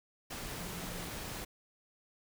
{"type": "tone in noise", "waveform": "sine", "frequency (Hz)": 174.9, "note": "F3", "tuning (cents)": 3, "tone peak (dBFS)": -45, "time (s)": [0.6, 1.1], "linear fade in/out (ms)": 10, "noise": "pink", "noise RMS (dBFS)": -42, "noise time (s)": [0.3, 1.45], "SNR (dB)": -6, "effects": []}